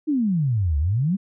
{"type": "exponential two-way sweep", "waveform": "sine", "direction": "down then up", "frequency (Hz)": [318.7, 69.3, 206.9], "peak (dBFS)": -18, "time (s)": [0.07, 1.17], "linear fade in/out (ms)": 20, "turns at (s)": 0.78, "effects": []}